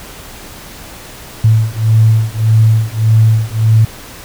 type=beating tone pair; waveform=sine; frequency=109.9 / 111.6 Hz; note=A2 / A2; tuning=-2 / +25 cents; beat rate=1.7 Hz; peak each=-10 dBFS; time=1.44-3.85 s; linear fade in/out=5 ms; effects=pink hiss -32 dBFS RMS until 4.24 s